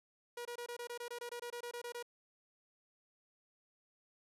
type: tone bursts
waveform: sawtooth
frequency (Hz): 479.9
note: B4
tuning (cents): -50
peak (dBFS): -38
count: 16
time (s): 0.37-2.027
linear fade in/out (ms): 5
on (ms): 82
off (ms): 23
effects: resampled to 32000 Hz